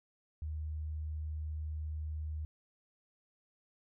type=tone; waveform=sine; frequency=77.1 Hz; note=D#2; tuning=15 cents flat; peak=-36 dBFS; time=0.42-2.45 s; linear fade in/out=0 ms; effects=none